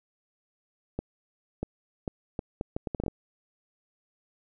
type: accelerating click train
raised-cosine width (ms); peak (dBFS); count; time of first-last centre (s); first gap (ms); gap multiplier
2; -17; 12; 0.99-3.081; 640; 0.7
effects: none

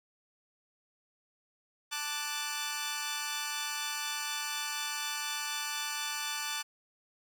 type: chord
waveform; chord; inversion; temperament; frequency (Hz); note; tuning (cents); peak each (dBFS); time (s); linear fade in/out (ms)
10% pulse; D major; second; equal; 880 / 1174.7 / 1480; A5 / D6 / F#6; 0 / 0 / 0; -30; 1.91-6.63; 20
effects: none

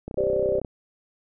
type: click train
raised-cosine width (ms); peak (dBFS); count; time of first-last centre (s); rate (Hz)
2; -20; 19; 0.08-0.648; 31.7
type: chord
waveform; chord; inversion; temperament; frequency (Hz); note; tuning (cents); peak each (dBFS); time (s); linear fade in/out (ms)
sine; G suspended fourth; none; equal; 392 / 523.3 / 587.3; G4 / C5 / D5; 0 / 0 / 0; -25; 0.17-0.6; 10
effects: none

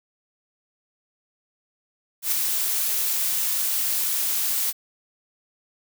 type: noise with ADSR envelope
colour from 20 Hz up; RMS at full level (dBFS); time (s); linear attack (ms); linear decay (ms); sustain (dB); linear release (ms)
blue; -21; 2.22-4.73; 99; 5; -3; 36
effects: none

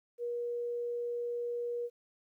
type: tone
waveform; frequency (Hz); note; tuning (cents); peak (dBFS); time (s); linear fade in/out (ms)
sine; 478.3; A#4; +44; -33; 0.18-1.9; 50
effects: 12-bit

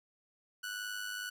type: tone with amplitude modulation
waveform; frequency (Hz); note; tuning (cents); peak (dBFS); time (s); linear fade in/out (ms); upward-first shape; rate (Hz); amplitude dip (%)
sawtooth; 1478; F#6; -2; -32; 0.63-1.3; 10; sine; 102; 55
effects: none

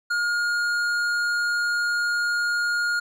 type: tone with tanh clipping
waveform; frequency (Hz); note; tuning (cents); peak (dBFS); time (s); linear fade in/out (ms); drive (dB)
triangle; 1424; F6; +33; -23; 0.1-3; 10; 15
effects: none

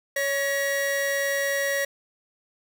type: tone pair together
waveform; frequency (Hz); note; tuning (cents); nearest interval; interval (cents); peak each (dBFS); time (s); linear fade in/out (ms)
45% pulse; 558.3 / 1915; C#5 / A#6; +12 / +46; octave + major sixth; 2134; -26; 0.16-1.85; 5
effects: none

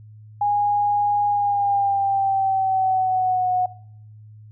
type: tone with pitch glide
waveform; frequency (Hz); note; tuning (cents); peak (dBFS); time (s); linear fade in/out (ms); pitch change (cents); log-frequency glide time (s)
sine; 822 to 732.3; G#5 to F#5; -18 to -18; -17; 0.41-3.66; 5; -200; 1.28-3.51
effects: noise-tail reverb RT60 0.7 s tail -21 dB re dry + added 107 Hz sine -41 dBFS peak until 4.51 s

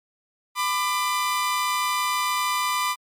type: tone pair together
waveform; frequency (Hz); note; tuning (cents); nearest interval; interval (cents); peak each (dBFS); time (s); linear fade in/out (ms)
sawtooth; 1001 / 1190.4; B5 / D6; +23 / +23; minor third; 300; -21; 0.55-2.96; 50
effects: MP3 64 kbps

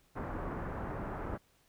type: low-pass noise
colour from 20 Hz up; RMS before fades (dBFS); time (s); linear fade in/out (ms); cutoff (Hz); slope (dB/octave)
pink; -39; 0.15-1.38; 20; 1500; 24
effects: pink hiss -69 dBFS RMS until 1.68 s

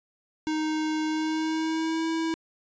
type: tone with pitch glide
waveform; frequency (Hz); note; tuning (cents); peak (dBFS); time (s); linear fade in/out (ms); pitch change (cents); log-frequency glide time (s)
square; 311.1 to 325.2; D#4 to E4; 0 to -23; -26; 0.47-2.34; 0; +77; 1.06-2.08
effects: resampled to 16000 Hz

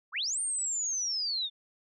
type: linear two-way sweep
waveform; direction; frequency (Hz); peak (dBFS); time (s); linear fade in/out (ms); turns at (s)
sine; up then down; 927 to 8950 to 3528; -29; 0.12-1.5; 50; 0.4
effects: none

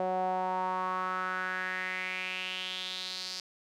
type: tone with band-pass filter sweep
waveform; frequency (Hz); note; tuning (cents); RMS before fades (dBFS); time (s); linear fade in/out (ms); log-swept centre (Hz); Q
sawtooth; 185; F#3; 0; -34; 0-3.4; 2; 640 to 4900; 4.5
effects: none

